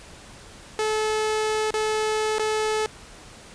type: tone with dropouts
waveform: sawtooth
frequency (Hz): 432.3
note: A4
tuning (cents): -31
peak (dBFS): -18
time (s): 0.79-2.86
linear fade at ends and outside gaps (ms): 0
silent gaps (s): 1.706-1.74 / 2.383-2.395
effects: pink hiss -45 dBFS RMS until 3.54 s + resampled to 22050 Hz